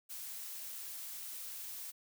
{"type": "noise", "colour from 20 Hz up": "blue", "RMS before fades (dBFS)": -45, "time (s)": [0.09, 1.92], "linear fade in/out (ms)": 20, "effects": []}